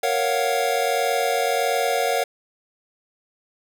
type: chord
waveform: square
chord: Gb major seventh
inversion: first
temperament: equal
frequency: 466.2 / 554.4 / 698.5 / 740 Hz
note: Bb4 / Db5 / F5 / Gb5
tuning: 0 / 0 / 0 / 0 cents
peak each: -26 dBFS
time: 0.03-2.24 s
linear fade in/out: 5 ms
effects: none